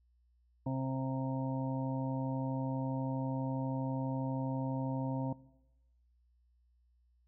harmonic tone, 132.3 Hz, C3, 20 cents sharp, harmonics 1 / 2 / 4 / 5 / 6 / 7, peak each -35 / -36 / -44 / -46 / -52 / -45 dBFS, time 0.66-5.33 s, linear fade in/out 5 ms, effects noise-tail reverb RT60 1.0 s tail -21 dB re dry + added 60 Hz sine -67 dBFS peak until 7.27 s

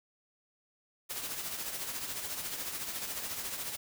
white noise with tremolo, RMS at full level -36 dBFS, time 1.09-3.77 s, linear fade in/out 20 ms, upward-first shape triangle, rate 14 Hz, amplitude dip 55%, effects none

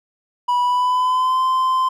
triangle tone with pitch glide, 980 to 1035.3 Hz, B5 to C6, -14 to -19 cents, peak -13 dBFS, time 0.48-1.89 s, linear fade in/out 10 ms, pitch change +95 cents, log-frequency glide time 0.61-1.42 s, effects none

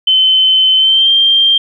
sine tone with pitch glide, 3062 to 3175 Hz, G7 to G7, -41 to +21 cents, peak -6 dBFS, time 0.07-1.58 s, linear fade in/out 5 ms, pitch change +62 cents, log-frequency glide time 0.77-1.11 s, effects 8-bit

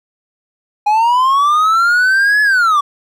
triangle linear two-way sweep, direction up then down, 821 to 1716 to 1124 Hz, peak -7 dBFS, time 0.86-2.81 s, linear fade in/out 10 ms, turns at 2.42 s, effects none

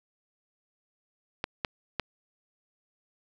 clicks, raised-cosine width 0.3 ms, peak -13 / -12 / -12 dBFS, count 3, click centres 1.441 / 1.648 / 1.997 s, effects none

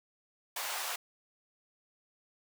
pink high-pass noise, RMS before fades -37 dBFS, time 0.56-0.96 s, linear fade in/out 5 ms, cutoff 670 Hz, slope 24 dB/octave, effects none

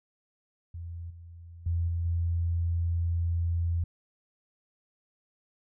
sine tone with level steps, 84.9 Hz, F2, 48 cents flat, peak -36 / -44 / -25 / -27 / -25 dBFS, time 0.74-3.84 s, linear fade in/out 5 ms, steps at 1.1 / 1.66 / 1.88 / 2.05 s, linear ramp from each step 5 ms, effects none

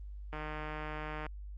click train, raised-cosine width 0.5 ms, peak -26 dBFS, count 144, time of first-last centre 0.33-1.265 s, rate 153 Hz, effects added 50 Hz sine -42 dBFS peak until 1.57 s + Opus 32 kbps

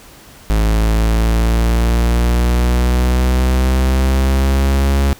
45% pulse linear sweep, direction up, 53.2 to 69.3 Hz, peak -11 dBFS, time 0.5-5.13 s, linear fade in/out 0 ms, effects pink hiss -41 dBFS RMS until 5.19 s

